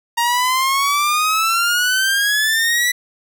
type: exponential sweep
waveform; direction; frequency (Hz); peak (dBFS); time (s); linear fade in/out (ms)
sawtooth; up; 932.3 to 1975.5; -11; 0.17-2.92; 10
effects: none